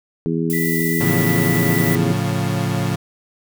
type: harmonic tone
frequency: 82.4 Hz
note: E2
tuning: in tune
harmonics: 2 / 3 / 4 / 5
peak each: -21 / -23 / -24 / -25 dBFS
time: 0.26-2.12 s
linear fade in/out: 0 ms
type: noise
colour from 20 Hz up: violet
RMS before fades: -26 dBFS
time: 0.5-1.95 s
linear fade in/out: 0 ms
type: tone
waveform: sine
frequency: 1975.5 Hz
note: B6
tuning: in tune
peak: -24 dBFS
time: 0.53-1.96 s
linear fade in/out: 5 ms
type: chord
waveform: 35% pulse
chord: A augmented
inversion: none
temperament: equal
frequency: 110 / 138.59 / 174.61 Hz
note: A2 / C#3 / E#3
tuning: 0 / 0 / 0 cents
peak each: -21 dBFS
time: 1-2.96 s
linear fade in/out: 10 ms
effects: none